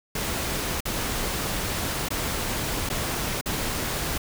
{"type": "noise with dropouts", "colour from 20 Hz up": "pink", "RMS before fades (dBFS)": -28, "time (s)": [0.15, 4.18], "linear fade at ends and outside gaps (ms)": 5, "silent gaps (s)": [[0.806, 0.854], [2.087, 2.104], [2.891, 2.899], [3.412, 3.458]], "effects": []}